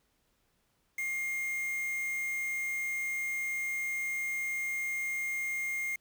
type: tone with quantisation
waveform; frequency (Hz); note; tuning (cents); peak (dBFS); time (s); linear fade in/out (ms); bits
triangle; 2123; C7; +25; -30; 0.98-5.96; 5; 7
effects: pink hiss -74 dBFS RMS until 6 s